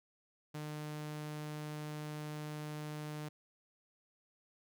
sawtooth tone, 151.1 Hz, D3, 50 cents sharp, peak -37 dBFS, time 0.54-3.29 s, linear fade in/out 10 ms, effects none

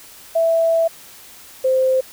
sine tone pair in turn, 659.3 / 520.9 Hz, E5 / C5, 0 / -8 cents, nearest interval major third, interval 408 cents, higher first, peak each -13 dBFS, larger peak neither, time 0.35-0.88 / 1.64-2.01 s, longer first, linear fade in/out 10 ms, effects white hiss -42 dBFS RMS until 2.12 s

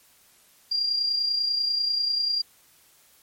sine tone with amplitude modulation, 4778 Hz, D8, 29 cents sharp, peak -20 dBFS, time 0.71-2.42 s, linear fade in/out 10 ms, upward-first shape sine, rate 30.2 Hz, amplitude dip 45%, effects white hiss -58 dBFS RMS until 3.22 s + MP3 64 kbps

